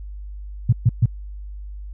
sine tone bursts, 116.54 Hz, A#2, in tune, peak -10 dBFS, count 3, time 0.69-1.058 s, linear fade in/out 5 ms, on 36 ms, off 130 ms, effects added 50 Hz sine -31 dBFS peak until 1.93 s

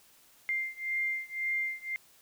sine beating tone pair, 2100 / 2101.9 Hz, C7 / C7, +6 / +7 cents, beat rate 1.9 Hz, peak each -33 / -34 dBFS, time 0.49-1.96 s, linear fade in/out 0 ms, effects white hiss -61 dBFS RMS until 2.21 s

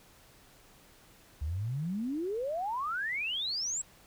sine exponential sweep, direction up, 69.2 to 7902 Hz, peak -31 dBFS, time 1.41-3.82 s, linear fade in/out 10 ms, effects pink hiss -59 dBFS RMS until 4.06 s

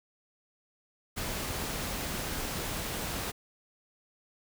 pink noise, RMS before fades -35 dBFS, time 1.16-3.32 s, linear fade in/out 20 ms, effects none

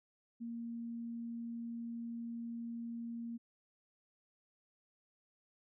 sine tone, 233.1 Hz, A#3, in tune, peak -40 dBFS, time 0.4-3.38 s, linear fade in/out 20 ms, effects none

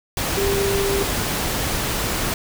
sine tone in noise, 396.4 Hz, G4, 19 cents sharp, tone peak -20 dBFS, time 0.37-1.03 s, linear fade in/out 2 ms, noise pink, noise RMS -23 dBFS, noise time 0.17-2.34 s, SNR 0 dB, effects none

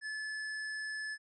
sine tone with tanh clipping, 1728 Hz, A6, 32 cents flat, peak -39 dBFS, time 0.01-1.18 s, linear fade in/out 50 ms, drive 15 dB, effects resampled to 22050 Hz

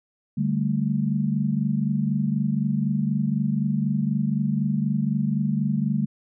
sine chord, D suspended fourth, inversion none, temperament equal, 146.83 / 196 / 220 Hz, D3 / G3 / A3, 0 / 0 / 0 cents, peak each -25 dBFS, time 0.37-6.06 s, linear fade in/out 10 ms, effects none

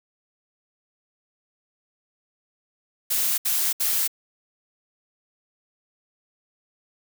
blue noise bursts, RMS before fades -23 dBFS, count 3, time 3.1-4.078 s, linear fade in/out 10 ms, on 280 ms, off 69 ms, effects none

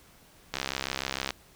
click train, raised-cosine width 0.2 ms, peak -12 dBFS, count 52, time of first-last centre 0.54-1.306 s, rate 66.6 Hz, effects pink hiss -57 dBFS RMS until 1.55 s

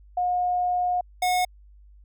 sine / square tone pair in turn, 719 / 726.9 Hz, F#5 / F#5, -50 / -31 cents, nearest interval unison, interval 19 cents, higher second, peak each -21 dBFS, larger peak neither, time 0.17-1.01 / 1.22-1.45 s, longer first, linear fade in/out 5 ms, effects added 50 Hz sine -48 dBFS peak until 2.04 s

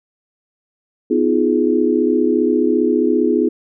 sine chord, F half-diminished seventh, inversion second, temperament just, 251.4 / 314.3 / 349.2 / 419.1 Hz, Cb4 / Eb4 / F4 / Ab4, +31 / +18 / 0 / +16 cents, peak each -18 dBFS, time 1.1-3.49 s, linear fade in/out 10 ms, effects none

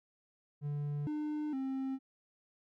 triangle tone with pitch steps, 145.7 / 301.5 / 266.1 Hz, D3 / D4 / C4, -13 / +46 / +29 cents, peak -32 dBFS, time 0.61-1.99 s, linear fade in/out 50 ms, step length 460 ms, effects none

